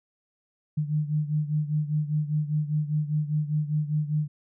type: beating tone pair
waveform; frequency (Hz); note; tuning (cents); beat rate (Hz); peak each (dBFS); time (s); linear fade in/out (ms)
sine; 150 / 155; D3 / D#3; +37 / -6; 5; -25 / -29; 0.77-4.28; 10
effects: none